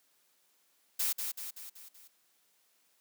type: noise with echo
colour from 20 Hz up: blue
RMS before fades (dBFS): -31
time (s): 0.99-1.13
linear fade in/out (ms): 10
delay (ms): 190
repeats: 5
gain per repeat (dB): -5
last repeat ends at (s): 2.08
effects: white hiss -71 dBFS RMS until 3 s + high-pass 200 Hz 12 dB/octave